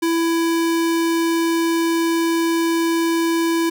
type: tone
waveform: square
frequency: 332.2 Hz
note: E4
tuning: 13 cents sharp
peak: -17 dBFS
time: 0.02-3.7 s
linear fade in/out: 10 ms
effects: none